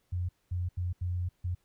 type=tone bursts at uneven times; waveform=sine; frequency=89.1 Hz; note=F2; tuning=35 cents sharp; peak=-29 dBFS; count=5; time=0.12-0.29 / 0.51-0.69 / 0.77-0.93 / 1.01-1.29 / 1.44-1.55 s; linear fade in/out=10 ms; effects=pink hiss -74 dBFS RMS until 1.64 s